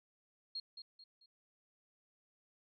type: tone with echo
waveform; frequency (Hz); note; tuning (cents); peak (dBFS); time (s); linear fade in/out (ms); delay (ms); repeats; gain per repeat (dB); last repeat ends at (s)
sine; 4255; C8; +28; -39; 0.55-0.6; 5; 220; 3; -8; 1.26
effects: none